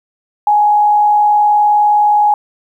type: tone with frequency modulation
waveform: sine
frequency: 835 Hz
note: G#5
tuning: 9 cents sharp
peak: -7 dBFS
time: 0.47-2.34 s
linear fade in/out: 2 ms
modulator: 59.4 Hz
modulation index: 0.25
effects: 8-bit